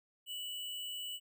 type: tone with sample-and-hold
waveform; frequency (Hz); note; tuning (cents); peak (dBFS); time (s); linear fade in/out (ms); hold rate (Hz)
sine; 2960; F#7; 0; -39; 0.26-1.2; 50; 11025
effects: none